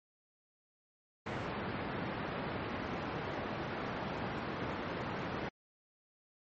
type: band-pass noise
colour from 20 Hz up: pink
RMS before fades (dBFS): -39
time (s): 1.26-5.49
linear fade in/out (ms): 5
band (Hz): 120 to 1900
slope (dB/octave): 12
effects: MP3 32 kbps